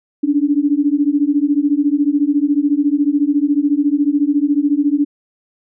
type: beating tone pair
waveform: sine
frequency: 282.6 / 296.6 Hz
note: C#4 / D4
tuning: +34 / +17 cents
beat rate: 14 Hz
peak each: -15 dBFS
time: 0.23-5.05 s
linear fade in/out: 10 ms
effects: none